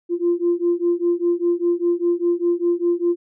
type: beating tone pair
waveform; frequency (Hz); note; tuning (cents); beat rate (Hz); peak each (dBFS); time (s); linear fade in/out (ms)
sine; 344.1 / 349.1; F4 / F4; -26 / -1; 5; -19 / -19; 0.09-3.16; 50
effects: tanh soft clip ceiling -10 dBFS